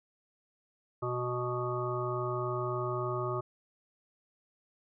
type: harmonic tone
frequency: 123.47 Hz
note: B2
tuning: in tune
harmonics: 1 / 3 / 5 / 7 / 9 / 10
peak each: -36 / -35 / -39 / -44 / -39 / -39 dBFS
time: 1.02-3.41 s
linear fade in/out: 10 ms
effects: none